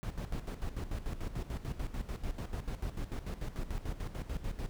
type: noise with tremolo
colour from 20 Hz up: brown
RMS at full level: -36 dBFS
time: 0.03-4.69 s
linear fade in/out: 0 ms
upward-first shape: square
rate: 6.8 Hz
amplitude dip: 70%
effects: none